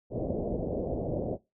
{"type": "low-pass noise", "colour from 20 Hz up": "white", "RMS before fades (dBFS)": -32, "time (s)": [0.1, 1.38], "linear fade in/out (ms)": 50, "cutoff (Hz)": 630, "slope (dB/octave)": 48, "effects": ["noise-tail reverb RT60 0.2 s tail -18 dB re dry"]}